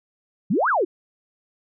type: exponential two-way sweep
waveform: sine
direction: up then down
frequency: 158.2 to 1669 to 316.6 Hz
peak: -17 dBFS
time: 0.5-0.85 s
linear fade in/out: 10 ms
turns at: 0.69 s
effects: none